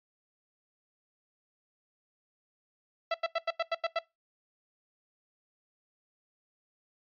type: tone bursts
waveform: sawtooth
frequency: 664 Hz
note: E5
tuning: 12 cents sharp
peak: -23 dBFS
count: 8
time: 3.11-3.99 s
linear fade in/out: 5 ms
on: 33 ms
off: 88 ms
effects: noise-tail reverb RT60 0.2 s tail -21 dB re dry + resampled to 11025 Hz